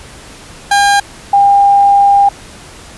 30% pulse / sine tone pair in turn, 806 / 801.7 Hz, G5 / G5, +48 / +39 cents, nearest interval unison, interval 9 cents, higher first, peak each -4 dBFS, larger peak neither, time 0.71-1 / 1.33-2.29 s, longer second, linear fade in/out 5 ms, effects pink hiss -34 dBFS RMS until 2.97 s + resampled to 24000 Hz

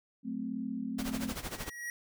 sine chord, F# diminished, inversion none, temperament equal, 185 / 220 / 261.6 Hz, F#3 / A3 / C4, 0 / 0 / 0 cents, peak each -43 / -37 / -37 dBFS, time 0.23-1.35 s, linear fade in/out 50 ms
pink noise with tremolo, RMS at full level -37 dBFS, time 0.98-1.7 s, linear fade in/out 10 ms, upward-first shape sine, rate 13 Hz, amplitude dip 80%
square tone with exponential growth, 1907 Hz, A#6, 39 cents sharp, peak -35 dBFS, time 1.25-1.9 s, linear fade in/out 1 ms, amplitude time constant 140 ms
effects none

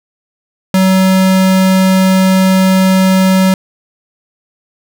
square tone, 188.7 Hz, F#3, 34 cents sharp, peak -7 dBFS, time 0.74-3.54 s, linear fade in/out 2 ms, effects none

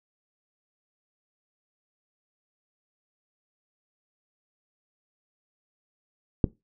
click, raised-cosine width 3 ms, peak -6 dBFS, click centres 6.442 s, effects noise-tail reverb RT60 0.2 s tail -20 dB re dry

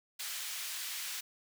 pink high-pass noise, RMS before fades -40 dBFS, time 0.19-1.21 s, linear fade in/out 10 ms, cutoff 2300 Hz, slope 12 dB/octave, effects none

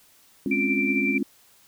sine chord, Db major seventh, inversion second, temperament equal, 207.7 / 261.6 / 277.2 / 349.2 Hz, Ab3 / C4 / Db4 / F4, 0 / 0 / 0 / 0 cents, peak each -28 / -28 / -27 / -31 dBFS, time 0.46-1.23 s, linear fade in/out 2 ms
sine tone with tremolo, 2349 Hz, D7, in tune, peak -22 dBFS, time 0.51-1.18 s, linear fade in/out 5 ms, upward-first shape sine, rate 11 Hz, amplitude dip 40%
effects white hiss -57 dBFS RMS until 1.67 s

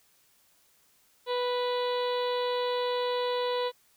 harmonic tone, 492.9 Hz, B4, 3 cents flat, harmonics 1 / 2 / 3 / 4 / 5 / 6 / 7 / 8 / 9, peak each -28 / -33 / -45 / -44 / -47 / -44 / -42 / -40 / -50 dBFS, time 1.26-3.72 s, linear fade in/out 50 ms, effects white hiss -65 dBFS RMS until 3.96 s

